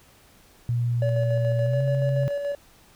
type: tone with pitch glide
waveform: sine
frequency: 119.5 to 133.36 Hz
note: A#2 to C3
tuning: +43 to +33 cents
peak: -21 dBFS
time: 0.69-2.28 s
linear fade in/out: 0 ms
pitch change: +190 cents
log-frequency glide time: 1.63-1.82 s
type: tone with tremolo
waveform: triangle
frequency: 571 Hz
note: D5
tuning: 49 cents flat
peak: -22 dBFS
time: 1.02-2.55 s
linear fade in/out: 2 ms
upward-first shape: square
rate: 7 Hz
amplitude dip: 35%
effects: pink hiss -55 dBFS RMS until 2.95 s